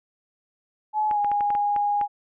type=tone with pitch glide; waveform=sine; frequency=854 to 821.6 Hz; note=G#5 to G#5; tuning=+48 to -19 cents; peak=-20 dBFS; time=0.93-2.08 s; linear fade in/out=50 ms; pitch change=-67 cents; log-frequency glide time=1.08-1.2 s
type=clicks; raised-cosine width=0.5 ms; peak=-20 dBFS; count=8; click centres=1.112 / 1.246 / 1.316 / 1.408 / 1.504 / 1.551 / 1.763 / 2.013 s
effects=none